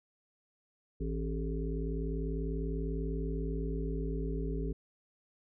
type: harmonic tone with a mistuned harmonic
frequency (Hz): 54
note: A1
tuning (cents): -32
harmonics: 1 / 3 / 5 / 7 / 8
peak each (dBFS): -34 / -39 / -41 / -42 / -43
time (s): 1-4.73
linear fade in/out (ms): 10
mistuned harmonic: 7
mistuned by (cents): +62
effects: none